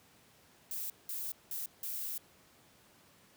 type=noise bursts at uneven times; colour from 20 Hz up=violet; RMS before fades=-39 dBFS; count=4; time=0.71-0.9 / 1.09-1.32 / 1.51-1.66 / 1.83-2.18 s; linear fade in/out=2 ms; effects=pink hiss -63 dBFS RMS until 3.36 s + high-pass 100 Hz 12 dB/octave